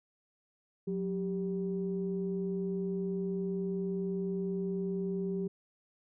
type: tone pair together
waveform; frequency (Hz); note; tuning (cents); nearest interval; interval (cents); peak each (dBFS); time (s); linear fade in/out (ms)
sine; 182.3 / 392.5; F#3 / G4; -25 / +2; octave + minor second; 1327; -33 / -34; 0.87-5.48; 10
effects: tanh soft clip ceiling -23 dBFS

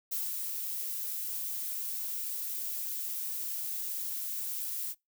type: noise with ADSR envelope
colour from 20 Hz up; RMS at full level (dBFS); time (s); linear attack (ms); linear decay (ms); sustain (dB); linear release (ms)
violet; -33; 0.11-4.95; 13; 220; -3; 49
effects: noise-tail reverb RT60 0.2 s tail -24 dB re dry

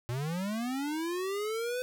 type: linear sweep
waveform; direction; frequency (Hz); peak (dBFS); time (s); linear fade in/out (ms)
square; up; 115.7 to 508; -32; 0.09-1.82; 0
effects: none

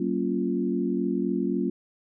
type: chord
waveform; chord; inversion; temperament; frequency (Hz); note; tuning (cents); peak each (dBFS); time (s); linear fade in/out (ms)
sine; Gb major seventh; none; equal with one note detuned; 189.76 / 233.1 / 277.2 / 349.2; Gb3 / Bb3 / Db4 / F4; +44 / 0 / 0 / 0; -29; 0-1.7; 5
effects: none

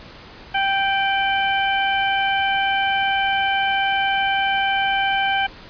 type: harmonic tone with a mistuned harmonic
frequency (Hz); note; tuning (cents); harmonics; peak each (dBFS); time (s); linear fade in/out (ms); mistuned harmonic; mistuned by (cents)
784; G5; 0; 1 / 2 / 3 / 4; -20 / -23 / -25 / -26; 0.54-5.47; 10; 4; -47
effects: pink hiss -41 dBFS RMS until 5.69 s + resampled to 11025 Hz

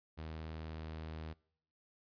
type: tone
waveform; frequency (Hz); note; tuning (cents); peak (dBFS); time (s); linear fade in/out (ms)
sawtooth; 79.2; D#2; +31; -39; 0.17-1.34; 20
effects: noise-tail reverb RT60 0.7 s tail -24 dB re dry + resampled to 11025 Hz

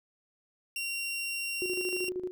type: tone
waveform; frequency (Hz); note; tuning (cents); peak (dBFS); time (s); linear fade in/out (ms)
sawtooth; 2754; F7; -25; -29; 0.76-2.09; 2
type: tone with tremolo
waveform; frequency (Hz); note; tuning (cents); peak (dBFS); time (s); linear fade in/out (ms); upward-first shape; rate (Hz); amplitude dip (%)
sine; 364.9; F#4; -24; -30; 1.62-2.31; 0; square; 13; 65
effects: none

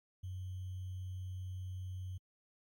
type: tone with sample-and-hold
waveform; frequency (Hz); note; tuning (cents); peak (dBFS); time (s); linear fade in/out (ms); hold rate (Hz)
sine; 92.5; F#2; 0; -40; 0.23-2.18; 10; 3150
effects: AAC 64 kbps

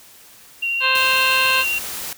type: tone with vibrato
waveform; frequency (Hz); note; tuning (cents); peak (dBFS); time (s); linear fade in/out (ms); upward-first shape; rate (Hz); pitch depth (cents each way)
sine; 2757; F7; -23; -19; 0.62-1.79; 10; sine; 13; 10
type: harmonic tone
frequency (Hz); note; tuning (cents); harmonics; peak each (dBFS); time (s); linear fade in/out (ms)
523; C5; -1; 1 / 2 / 3 / 4 / 5 / 6 / 7 / 8; -30 / -21 / -22 / -31 / -22 / -27 / -29 / -25; 0.8-1.65; 50
type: noise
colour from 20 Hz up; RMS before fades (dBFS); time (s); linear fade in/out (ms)
white; -29; 0.95-2.13; 2
effects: white hiss -46 dBFS RMS until 2.17 s

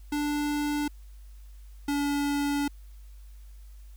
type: tone pair in turn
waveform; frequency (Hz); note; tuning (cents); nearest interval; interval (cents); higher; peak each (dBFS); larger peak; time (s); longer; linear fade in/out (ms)
square; 293.7 / 286.2; D4 / D4; 0 / -45; unison; 45; first; -27 / -26; second; 0.12-0.88 / 1.88-2.68; second; 5
effects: added 50 Hz sine -44 dBFS peak until 3.96 s + white hiss -64 dBFS RMS until 3.96 s

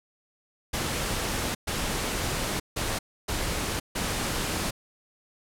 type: noise bursts at uneven times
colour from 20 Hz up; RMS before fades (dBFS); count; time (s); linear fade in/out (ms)
pink; -29; 5; 0.73-1.55 / 1.67-2.6 / 2.76-2.99 / 3.28-3.8 / 3.95-4.71; 10
effects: low-pass 12000 Hz 12 dB/octave

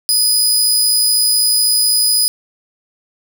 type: tone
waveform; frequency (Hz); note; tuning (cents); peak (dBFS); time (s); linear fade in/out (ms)
20% pulse; 4978; D#8; 0; -5; 0.09-2.28; 0
effects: none

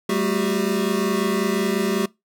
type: tone cluster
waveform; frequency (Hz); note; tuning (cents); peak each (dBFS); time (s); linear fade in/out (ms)
square; 194.6 / 220.2 / 367.3 / 396.5; G3 / A3 / F#4 / G4; -12 / +2 / -13 / +20; -26; 0.09-2.06; 5
effects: noise-tail reverb RT60 0.2 s tail -23 dB re dry

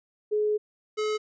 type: tone pair in turn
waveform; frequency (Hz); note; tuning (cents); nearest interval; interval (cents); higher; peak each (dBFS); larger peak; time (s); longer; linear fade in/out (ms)
sine / square; 422.6 / 427.8; G#4 / A4; +30 / -49; unison; 21; second; -22 / -26; first; 0.31-0.58 / 0.97-1.18; first; 20
effects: resampled to 16000 Hz

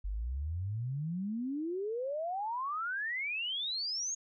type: exponential sweep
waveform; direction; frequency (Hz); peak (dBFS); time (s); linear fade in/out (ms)
sine; up; 45.94 to 6720; -33; 0.04-4.15; 10
effects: none

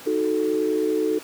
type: chord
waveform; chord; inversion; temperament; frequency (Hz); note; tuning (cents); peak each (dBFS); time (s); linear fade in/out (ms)
sine; D# diminished; none; equal; 311.1 / 370 / 440; D#4 / F#4 / A4; 0 / 0 / 0; -24 / -26 / -22; 0.06-1.19; 10
effects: pink hiss -41 dBFS RMS until 1.23 s + high-pass 200 Hz 12 dB/octave

